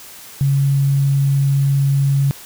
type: tone with sample-and-hold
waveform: sine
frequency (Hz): 138.59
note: C#3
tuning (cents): 0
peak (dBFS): -12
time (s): 0.41-2.31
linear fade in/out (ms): 0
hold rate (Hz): 11025
effects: white hiss -38 dBFS RMS until 2.45 s